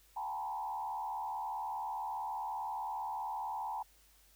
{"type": "tone with frequency modulation", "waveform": "sine", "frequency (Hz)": 877, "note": "A5", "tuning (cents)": -6, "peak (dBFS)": -36, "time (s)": [0.16, 3.83], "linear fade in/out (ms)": 10, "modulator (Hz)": 75.2, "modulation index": 1.3, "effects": ["added 50 Hz sine -67 dBFS peak until 4.35 s", "white hiss -66 dBFS RMS until 4.35 s"]}